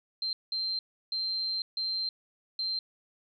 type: tone bursts at uneven times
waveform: sine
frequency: 4142 Hz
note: C8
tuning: 18 cents flat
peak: -29 dBFS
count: 5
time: 0.22-0.33 / 0.52-0.79 / 1.12-1.62 / 1.77-2.09 / 2.59-2.79 s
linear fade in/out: 2 ms
effects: none